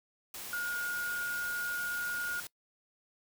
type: tone in noise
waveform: sine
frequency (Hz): 1434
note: F6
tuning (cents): +45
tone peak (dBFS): -32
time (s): 0.53-2.4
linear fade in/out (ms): 2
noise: white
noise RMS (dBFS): -43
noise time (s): 0.34-2.47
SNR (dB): +8
effects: noise-tail reverb RT60 0.1 s tail -22 dB re dry